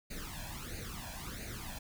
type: noise with flanger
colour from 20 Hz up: pink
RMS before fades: -43 dBFS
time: 0.1-1.79 s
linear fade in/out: 10 ms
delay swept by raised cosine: 0.45 to 1.22 ms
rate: 1.5 Hz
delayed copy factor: +0.8
effects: none